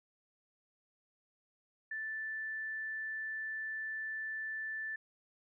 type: tone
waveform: sine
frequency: 1760 Hz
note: A6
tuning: in tune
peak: -37 dBFS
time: 1.91-4.96 s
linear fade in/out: 5 ms
effects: none